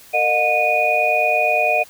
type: tone cluster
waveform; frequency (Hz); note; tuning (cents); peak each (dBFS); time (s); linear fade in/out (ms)
sine; 457.5 / 612 / 721 / 2467; A#4 / D#5 / F#5 / D#7; -32 / -29 / -45 / -15; -27 / -20 / -19 / -18; 0.13-1.84; 20
effects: white hiss -45 dBFS RMS until 1.89 s